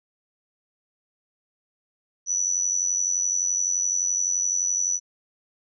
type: tone with amplitude modulation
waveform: sine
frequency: 5940 Hz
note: F#8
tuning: 6 cents sharp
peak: -18 dBFS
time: 2.26-5 s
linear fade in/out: 50 ms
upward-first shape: sine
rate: 91.7 Hz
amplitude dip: 75%
effects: none